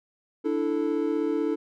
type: chord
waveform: triangle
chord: D suspended second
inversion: none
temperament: equal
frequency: 293.7 / 329.6 / 440 Hz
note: D4 / E4 / A4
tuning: 0 / 0 / 0 cents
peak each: -26 dBFS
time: 0.44-1.56 s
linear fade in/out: 20 ms
effects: none